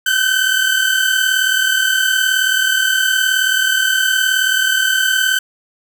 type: tone pair together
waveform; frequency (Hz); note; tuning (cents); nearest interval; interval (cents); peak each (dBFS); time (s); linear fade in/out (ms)
30% pulse; 1515 / 1554; F#6 / G6; +40 / -16; unison; 44; -13; 0.06-5.39; 5
effects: none